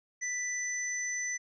sine tone pair together, 1975.5 / 6048 Hz, B6 / F#8, 0 / +37 cents, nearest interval octave + perfect fifth, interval 1937 cents, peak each -34 / -35 dBFS, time 0.21-1.38 s, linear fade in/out 20 ms, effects none

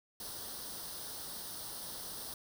white noise with comb filter, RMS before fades -44 dBFS, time 0.2-2.34 s, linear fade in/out 2 ms, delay 0.21 ms, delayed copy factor +0.75, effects none

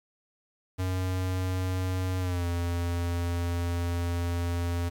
square tone with pitch glide, 92.5 to 86.31 Hz, F#2 to F2, 0 to -20 cents, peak -28 dBFS, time 0.78-4.9 s, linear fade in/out 20 ms, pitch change -120 cents, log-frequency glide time 2.19-2.46 s, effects 9-bit

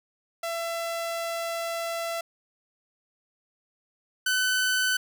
sawtooth tone pair in turn, 671 / 1509.3 Hz, E5 / F#6, +31 / +34 cents, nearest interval octave + major second, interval 1403 cents, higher second, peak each -25 / -19 dBFS, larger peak second, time 0.43-2.21 / 4.26-4.97 s, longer first, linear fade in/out 5 ms, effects none

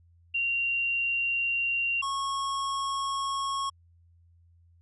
sine / square tone pair in turn, 2763 / 1096.5 Hz, F7 / C#6, -19 / -19 cents, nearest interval octave + major third, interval 1600 cents, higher first, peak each -25 / -29 dBFS, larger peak first, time 0.34-2.02 / 2.02-3.7 s, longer neither, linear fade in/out 10 ms, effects added 85 Hz sine -57 dBFS peak until 4.81 s + resampled to 24000 Hz

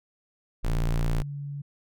square tone, 28.88 Hz, A#0, 15 cents flat, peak -24 dBFS, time 0.63-1.23 s, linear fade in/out 20 ms
sine tone with pitch glide, 144.9 to 142.58 Hz, D3 to C#3, -23 to +49 cents, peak -32 dBFS, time 0.68-1.62 s, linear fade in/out 10 ms, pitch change -28 cents, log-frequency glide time 0.95-1.36 s
effects none

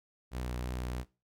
sawtooth tone with vibrato, 61.74 Hz, B1, in tune, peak -31 dBFS, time 0.31-1.05 s, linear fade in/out 50 ms, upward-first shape triangle, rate 3.1 Hz, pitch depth 20 cents each way, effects noise-tail reverb RT60 0.3 s tail -20 dB re dry

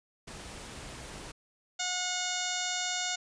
pink noise, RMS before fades -44 dBFS, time 0.27-1.32 s, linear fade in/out 10 ms
harmonic tone, 725 Hz, F#5, 35 cents flat, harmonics 1 / 2 / 3 / 4 / 5 / 6 / 7 / 8 / 9 / 10, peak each -39 / -39 / -40 / -40 / -38 / -41 / -43 / -42 / -41 / -38 dBFS, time 1.79-3.16 s, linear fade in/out 10 ms
effects resampled to 22050 Hz

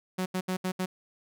sawtooth tone bursts at uneven times, 185 Hz, F#3, in tune, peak -24 dBFS, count 5, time 0.18-0.26 / 0.34-0.41 / 0.48-0.57 / 0.64-0.72 / 0.79-0.86 s, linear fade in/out 10 ms, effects none

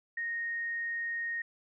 sine tone, 1860 Hz, A#6, 4 cents flat, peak -32 dBFS, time 0.17-1.42 s, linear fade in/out 5 ms, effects none

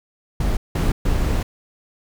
brown noise bursts at uneven times, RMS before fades -19 dBFS, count 3, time 0.4-0.57 / 0.75-0.92 / 1.05-1.43 s, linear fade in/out 5 ms, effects none

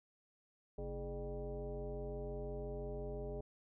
sine tone with frequency modulation, 233.1 Hz, A#3, in tune, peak -40 dBFS, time 0.78-3.41 s, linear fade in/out 5 ms, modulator 184 Hz, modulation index 2, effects none

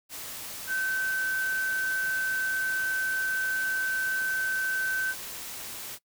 sine tone in noise, 1538 Hz, G6, 33 cents flat, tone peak -26 dBFS, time 0.67-5.15 s, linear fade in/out 50 ms, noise white, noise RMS -39 dBFS, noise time 0.09-5.99 s, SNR +10 dB, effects noise-tail reverb RT60 0.1 s tail -21 dB re dry

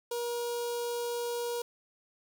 sawtooth tone with notch filter, 476.2 Hz, A#4, 37 cents sharp, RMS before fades -34 dBFS, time 0.11-1.62 s, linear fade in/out 5 ms, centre 1900 Hz, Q 0.71, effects 9-bit

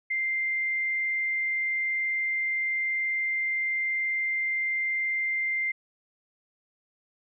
sine tone, 2093 Hz, C7, in tune, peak -25 dBFS, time 0.1-5.72 s, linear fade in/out 10 ms, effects none

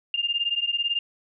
sine beating tone pair, 2799 / 2817 Hz, F7 / F7, +3 / +14 cents, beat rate 18 Hz, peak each -26 dBFS, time 0.14-0.99 s, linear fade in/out 2 ms, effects none

